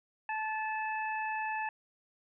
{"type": "harmonic tone", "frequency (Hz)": 870, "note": "A5", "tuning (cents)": -20, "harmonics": [1, 2, 3], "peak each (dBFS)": [-34, -38, -41], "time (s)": [0.29, 1.69], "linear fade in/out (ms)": 2, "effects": []}